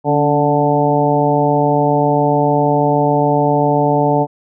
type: harmonic tone with a mistuned harmonic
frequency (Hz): 146.83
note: D3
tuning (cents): 0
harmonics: 1 / 2 / 3 / 4 / 5 / 6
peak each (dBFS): -18 / -18 / -18 / -18 / -18 / -18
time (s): 0.04-4.27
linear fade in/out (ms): 50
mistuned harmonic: 2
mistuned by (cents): -45
effects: none